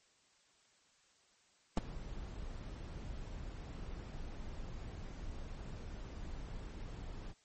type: noise with ADSR envelope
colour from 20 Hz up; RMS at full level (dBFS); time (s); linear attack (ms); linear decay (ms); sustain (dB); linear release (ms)
brown; -24; 1.77-7.34; 4; 16; -21; 36
effects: white hiss -70 dBFS RMS until 7.44 s + MP3 32 kbps